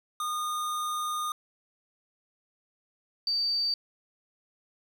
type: tone pair in turn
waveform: square / sine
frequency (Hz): 1224 / 4621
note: D#6 / D8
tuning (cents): -29 / -29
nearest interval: octave + major seventh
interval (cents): 2300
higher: second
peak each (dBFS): -30 / -25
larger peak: second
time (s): 0.2-1.32 / 3.27-3.74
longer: first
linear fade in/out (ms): 2
effects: 9-bit